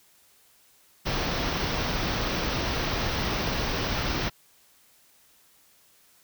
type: band-stop noise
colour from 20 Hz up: pink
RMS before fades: -28 dBFS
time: 1.05-4.3 s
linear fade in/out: 20 ms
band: 6000 to 16000 Hz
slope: 96 dB/octave
effects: white hiss -60 dBFS RMS until 6.23 s

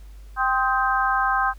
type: harmonic tone with a mistuned harmonic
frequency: 261.6 Hz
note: C4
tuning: in tune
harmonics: 3 / 4 / 5 / 6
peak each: -24 / -24 / -24 / -24 dBFS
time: 0.36-1.54 s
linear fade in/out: 50 ms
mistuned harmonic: 5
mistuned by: -58 cents
effects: added 50 Hz sine -39 dBFS peak until 1.58 s + pink hiss -58 dBFS RMS until 1.58 s

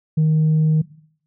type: tone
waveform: sine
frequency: 156.1 Hz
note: D#3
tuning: 6 cents sharp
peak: -11 dBFS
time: 0.17-0.82 s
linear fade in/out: 10 ms
effects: noise-tail reverb RT60 0.6 s tail -19 dB re dry + tanh soft clip ceiling -11 dBFS

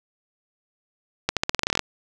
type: accelerating click train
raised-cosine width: 0.2 ms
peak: -3 dBFS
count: 13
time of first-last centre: 1.29-1.793 s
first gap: 77 ms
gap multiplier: 0.88
effects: none

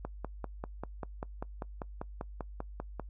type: click train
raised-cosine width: 1 ms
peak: -23 dBFS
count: 16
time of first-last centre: 0.05-2.997 s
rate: 5.09 Hz
effects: noise-tail reverb RT60 0.1 s tail -23 dB re dry + added 50 Hz sine -43 dBFS peak until 3.09 s

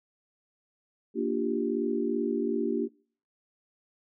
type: chord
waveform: sine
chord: G minor seventh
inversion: first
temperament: equal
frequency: 233.1 / 293.7 / 349.2 / 392 Hz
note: Bb3 / D4 / F4 / G4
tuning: 0 / 0 / 0 / 0 cents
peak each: -31 / -32 / -32 / -31 dBFS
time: 1.14-2.89 s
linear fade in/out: 50 ms
effects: noise-tail reverb RT60 0.5 s tail -25 dB re dry

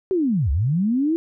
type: linear two-way sweep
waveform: sine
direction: down then up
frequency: 392 to 61.9 to 338.3 Hz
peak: -17 dBFS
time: 0.11-1.16 s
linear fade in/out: 0 ms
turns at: 0.51 s
effects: none

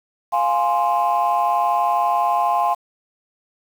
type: chord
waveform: sine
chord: F minor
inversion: none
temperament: equal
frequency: 698.5 / 830.6 / 1046.5 Hz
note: F5 / Ab5 / C6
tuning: 0 / 0 / 0 cents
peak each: -19 dBFS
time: 0.32-2.75 s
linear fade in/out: 20 ms
effects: tanh soft clip ceiling -10 dBFS + 7-bit

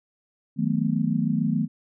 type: chord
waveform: sine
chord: B dominant seventh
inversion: first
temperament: equal with one note detuned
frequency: 158.37 / 185 / 220 / 246.9 Hz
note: D#3 / F#3 / A3 / B3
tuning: +31 / 0 / 0 / 0 cents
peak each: -26 / -28 / -25 / -27 dBFS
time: 0.56-1.68 s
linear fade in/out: 50 ms
effects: none

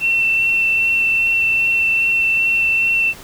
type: tone with vibrato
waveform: sine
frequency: 2694 Hz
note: E7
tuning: 37 cents sharp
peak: -13 dBFS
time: 0-3.14 s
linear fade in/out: 50 ms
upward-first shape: sine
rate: 2.5 Hz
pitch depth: 10 cents each way
effects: pink hiss -38 dBFS RMS until 3.23 s

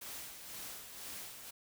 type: noise with tremolo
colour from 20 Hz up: white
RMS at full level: -45 dBFS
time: 0.01-1.51 s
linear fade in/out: 10 ms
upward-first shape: sine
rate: 2 Hz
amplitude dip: 50%
effects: none

